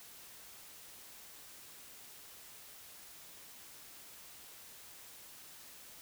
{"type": "silence", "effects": ["white hiss -54 dBFS RMS until 6.01 s"]}